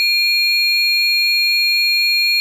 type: tone pair together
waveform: triangle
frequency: 2400 / 4276 Hz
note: D7 / C8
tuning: +37 / +37 cents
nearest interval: minor seventh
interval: 1000 cents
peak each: -14 dBFS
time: 0-2.4 s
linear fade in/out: 0 ms
effects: none